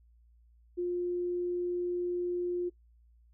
sine tone, 353.7 Hz, F4, 22 cents sharp, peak -29 dBFS, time 0.77-2.7 s, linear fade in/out 20 ms, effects noise-tail reverb RT60 0.1 s tail -19 dB re dry + added 58 Hz sine -59 dBFS peak until 3.33 s

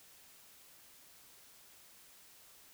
silence, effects white hiss -60 dBFS RMS until 2.73 s

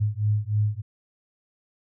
sine beating tone pair, 103.83 / 107.13 Hz, G#2 / A2, 0 / -46 cents, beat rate 3.3 Hz, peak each -24 / -24 dBFS, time 0-0.82 s, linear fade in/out 20 ms, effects none

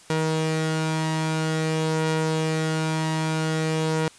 sawtooth tone pair together, 158.5 / 475 Hz, D#3 / A#4, +32 / +33 cents, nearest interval octave + perfect fifth, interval 1901 cents, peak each -19 / -25 dBFS, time 0.1-4.08 s, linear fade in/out 2 ms, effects white hiss -50 dBFS RMS until 4.18 s + resampled to 22050 Hz

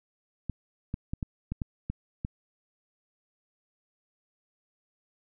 clicks, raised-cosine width 5 ms, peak -19 dBFS, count 8, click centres 0.497 / 0.941 / 1.135 / 1.228 / 1.52 / 1.618 / 1.9 / 2.249 s, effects none

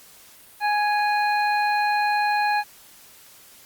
harmonic tone with a mistuned harmonic, 833 Hz, G#5, 5 cents sharp, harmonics 1 / 2 / 3 / 5, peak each -20 / -26 / -30 / -34 dBFS, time 0.6-2.64 s, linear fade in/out 50 ms, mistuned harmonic 3, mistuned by -22 cents, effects white hiss -49 dBFS RMS until 3.65 s + Opus 48 kbps

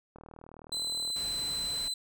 click train, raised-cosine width 1 ms, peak -34 dBFS, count 38, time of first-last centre 0.16-1.101 s, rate 39.3 Hz
35% pulse tone, 4037 Hz, B7, 37 cents sharp, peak -30 dBFS, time 0.72-1.94 s, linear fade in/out 5 ms
pink noise, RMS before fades -45 dBFS, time 1.16-1.88 s, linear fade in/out 0 ms
effects none

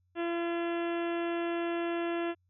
harmonic tone, 340.4 Hz, F4, 44 cents flat, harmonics 1 / 2 / 3 / 4 / 5 / 6 / 7 / 8 / 9 / 10, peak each -31 / -37 / -44 / -44 / -44 / -49 / -50 / -46 / -53 / -54 dBFS, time 0.15-2.35 s, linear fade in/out 50 ms, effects added 90 Hz sine -69 dBFS peak until 2.49 s

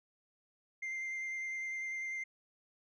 sine tone with vibrato, 2093 Hz, C7, in tune, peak -34 dBFS, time 0.82-2.24 s, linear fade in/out 10 ms, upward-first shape sine, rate 10 Hz, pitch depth 13 cents each way, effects tanh soft clip ceiling -36 dBFS

